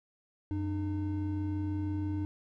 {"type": "tone pair together", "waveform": "triangle", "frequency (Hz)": [92.5, 303.5], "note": ["F#2", "D#4"], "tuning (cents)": [0, -43], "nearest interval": "octave + major sixth", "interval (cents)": 2057, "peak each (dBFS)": [-31, -32], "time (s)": [0.51, 2.25], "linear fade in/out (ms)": 0, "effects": []}